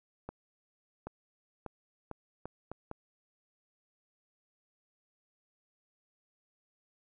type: accelerating click train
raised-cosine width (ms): 1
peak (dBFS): -26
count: 7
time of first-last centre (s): 0.29-2.914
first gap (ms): 780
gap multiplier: 0.76
effects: none